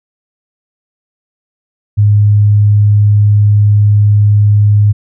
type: tone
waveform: sine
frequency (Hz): 103.83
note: G#2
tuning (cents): 0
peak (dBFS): -4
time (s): 1.97-4.93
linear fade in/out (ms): 20
effects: none